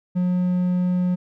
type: tone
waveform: triangle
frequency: 180.2 Hz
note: F#3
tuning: 45 cents flat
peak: -16 dBFS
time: 0.15-1.16 s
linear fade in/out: 20 ms
effects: none